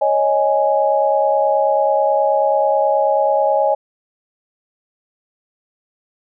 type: chord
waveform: sine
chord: C# suspended second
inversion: none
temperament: just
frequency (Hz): 554.4 / 623.7 / 831.5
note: C#5 / D#5 / G#5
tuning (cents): 0 / +4 / +2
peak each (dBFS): -17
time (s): 0.01-3.75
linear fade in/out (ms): 10
effects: none